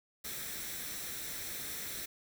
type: noise with comb filter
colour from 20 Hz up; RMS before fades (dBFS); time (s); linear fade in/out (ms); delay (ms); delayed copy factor
white; -41; 0.24-2.06; 10; 0.52; +0.5
effects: none